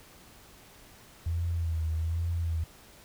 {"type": "tone with vibrato", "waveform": "sine", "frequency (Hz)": 82.41, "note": "E2", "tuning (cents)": 0, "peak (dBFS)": -27, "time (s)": [1.26, 2.64], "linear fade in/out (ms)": 5, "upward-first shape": "sine", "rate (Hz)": 1.2, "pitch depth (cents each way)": 58, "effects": ["pink hiss -54 dBFS RMS until 3.04 s"]}